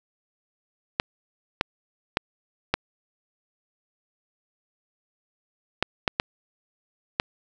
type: clicks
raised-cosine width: 0.3 ms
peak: -4 dBFS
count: 8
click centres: 0.999 / 1.611 / 2.171 / 2.74 / 5.826 / 6.078 / 6.199 / 7.199 s
effects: none